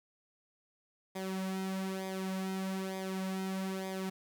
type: tone with flanger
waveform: sawtooth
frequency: 190 Hz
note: F#3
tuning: 46 cents sharp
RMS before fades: -37 dBFS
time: 1.15-4.1 s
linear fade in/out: 10 ms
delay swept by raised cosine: 0.7 to 3.5 ms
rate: 1.1 Hz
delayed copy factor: -0.65
effects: 11-bit